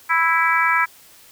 harmonic tone, 329.6 Hz, E4, in tune, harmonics 3 / 4 / 5 / 6 / 7, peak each -21 / -20 / -21 / -23 / -22 dBFS, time 0.09-0.86 s, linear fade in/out 20 ms, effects white hiss -48 dBFS RMS until 1.31 s

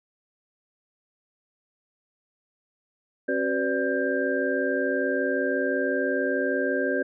sine tone cluster, 270.6 / 376.7 / 502 / 582 / 1588 Hz, C#4 / F#4 / B4 / D5 / G6, -42 / +31 / +28 / -16 / +22 cents, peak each -29 dBFS, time 3.28-7.03 s, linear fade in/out 10 ms, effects none

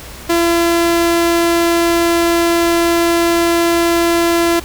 sawtooth tone, 339 Hz, E4, 49 cents sharp, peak -7 dBFS, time 0.29-4.6 s, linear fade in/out 10 ms, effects added 60 Hz sine -35 dBFS peak until 4.64 s + pink hiss -33 dBFS RMS until 4.64 s

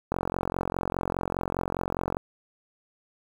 click train, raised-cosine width 1 ms, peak -13 dBFS, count 93, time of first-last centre 0.12-2.169 s, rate 44.9 Hz, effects 7-bit

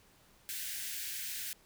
white high-pass noise, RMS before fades -40 dBFS, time 0.49-1.53 s, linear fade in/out 0 ms, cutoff 1500 Hz, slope 96 dB/octave, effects pink hiss -64 dBFS RMS until 1.65 s

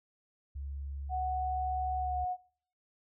sine tone, 69.7 Hz, C#2, 10 cents sharp, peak -37 dBFS, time 0.55-2.25 s, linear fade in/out 10 ms
sine tone with pitch glide, 741 to 729.5 Hz, F#5 to F#5, +2 to -25 cents, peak -31 dBFS, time 1.09-2.37 s, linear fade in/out 50 ms, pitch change -27 cents, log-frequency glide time 1.98-2.17 s
effects noise-tail reverb RT60 0.6 s tail -22 dB re dry

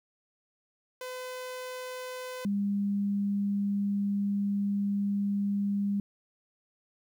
sawtooth / sine tone pair in turn, 507 / 201.2 Hz, B4 / G3, +45 / +45 cents, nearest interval octave + major third, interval 1600 cents, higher first, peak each -33 / -26 dBFS, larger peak second, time 1.01-2.45 / 2.45-6 s, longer second, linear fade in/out 2 ms, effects 11-bit

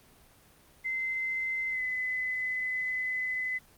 sine tone with pitch glide, 2066 to 2018 Hz, C7 to B6, -22 to +37 cents, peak -29 dBFS, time 0.84-3.59 s, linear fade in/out 20 ms, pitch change -41 cents, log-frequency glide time 1.7-1.82 s, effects pink hiss -59 dBFS RMS until 3.77 s + Opus 24 kbps

